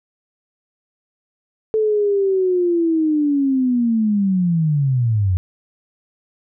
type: linear sweep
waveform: sine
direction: down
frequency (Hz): 440 to 87.4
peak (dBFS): -14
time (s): 1.74-5.37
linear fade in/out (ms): 0
effects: none